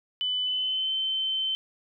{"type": "tone with pitch glide", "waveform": "sine", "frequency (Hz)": [3000, 3083], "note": ["F#7", "G7"], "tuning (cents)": [23, -29], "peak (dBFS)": -25, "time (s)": [0.21, 1.55], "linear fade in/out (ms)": 0, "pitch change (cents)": 48, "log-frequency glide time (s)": [0.44, 0.93], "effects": []}